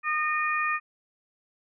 harmonic tone, 612 Hz, D#5, 29 cents flat, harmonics 2 / 3 / 4, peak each -27 / -29 / -30 dBFS, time 0.03-0.8 s, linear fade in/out 50 ms, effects none

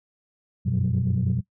sine tone cluster, 91.9 / 98.3 / 122.5 / 179.4 / 188.6 Hz, F#2 / G2 / B2 / F3 / F#3, -11 / +5 / -14 / +47 / +33 cents, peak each -26 / -31 / -23 / -28 / -27 dBFS, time 0.65-1.41 s, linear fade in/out 20 ms, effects noise-tail reverb RT60 0.1 s tail -19 dB re dry + tanh soft clip ceiling -14 dBFS

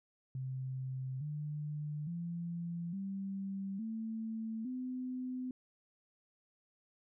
sine tone with pitch steps, 130.81 / 149.4 / 170.62 / 194.86 / 222.6 / 254.2 Hz, C3 / D3 / F3 / G3 / A3 / C4, 0 / +30 / -40 / -10 / +20 / -50 cents, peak -37 dBFS, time 0.35-5.51 s, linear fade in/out 2 ms, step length 860 ms, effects none

